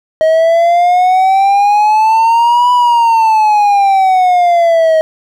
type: exponential two-way sweep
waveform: triangle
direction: up then down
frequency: 630 to 987.8 to 630 Hz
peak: -4 dBFS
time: 0.21-5.01 s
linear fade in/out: 0 ms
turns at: 2.72 s
effects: none